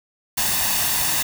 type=noise with comb filter; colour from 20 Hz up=white; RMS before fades=-21 dBFS; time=0.37-1.23 s; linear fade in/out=10 ms; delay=1.1 ms; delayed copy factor=+0.55; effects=none